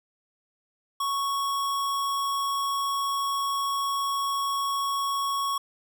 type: tone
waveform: square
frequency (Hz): 1108.7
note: C#6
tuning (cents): 0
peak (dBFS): -26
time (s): 1-5.58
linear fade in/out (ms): 5
effects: none